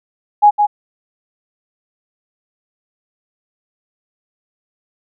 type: tone with echo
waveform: sine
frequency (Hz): 830.6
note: G#5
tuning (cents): 0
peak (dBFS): -4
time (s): 0.42-0.51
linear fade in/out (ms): 20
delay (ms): 160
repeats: 1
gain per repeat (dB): -5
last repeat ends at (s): 0.67
effects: none